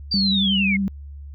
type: linear sweep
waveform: sine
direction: down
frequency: 4731 to 2093 Hz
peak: -19 dBFS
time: 0.11-0.77 s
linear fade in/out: 10 ms
type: tone with vibrato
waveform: sine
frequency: 196 Hz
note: G3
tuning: in tune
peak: -19 dBFS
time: 0.14-0.88 s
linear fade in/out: 0 ms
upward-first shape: sine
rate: 11 Hz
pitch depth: 30 cents each way
effects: added 71 Hz sine -34 dBFS peak until 1.34 s